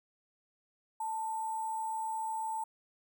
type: tone with sample-and-hold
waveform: sine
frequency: 886 Hz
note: A5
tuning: 12 cents sharp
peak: -33 dBFS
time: 1-2.64 s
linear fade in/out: 5 ms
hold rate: 8820 Hz
effects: none